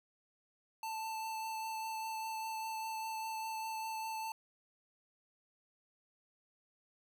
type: tone with vibrato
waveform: square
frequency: 885 Hz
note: A5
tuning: 10 cents sharp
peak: -39 dBFS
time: 0.83-4.32 s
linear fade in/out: 2 ms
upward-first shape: triangle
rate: 5 Hz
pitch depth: 14 cents each way
effects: none